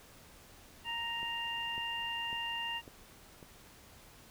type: harmonic tone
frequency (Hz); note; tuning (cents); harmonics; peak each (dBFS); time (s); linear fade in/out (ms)
932.3; A#5; 0; 1 / 2 / 3; -41 / -42 / -37; 0.84-2.82; 50
type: click train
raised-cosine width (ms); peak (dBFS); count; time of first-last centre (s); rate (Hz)
2; -36; 5; 1.23-3.428; 1.82
effects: pink hiss -57 dBFS RMS until 4.3 s